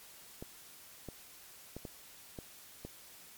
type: clicks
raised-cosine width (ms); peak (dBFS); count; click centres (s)
2; -29; 6; 0.425 / 1.087 / 1.766 / 1.852 / 2.388 / 2.85
effects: white hiss -55 dBFS RMS until 3.37 s + MP3 96 kbps